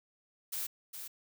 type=noise with echo; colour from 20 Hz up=blue; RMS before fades=-37 dBFS; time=0.52-0.67 s; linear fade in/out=10 ms; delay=410 ms; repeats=1; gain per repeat=-7 dB; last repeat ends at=1.08 s; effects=none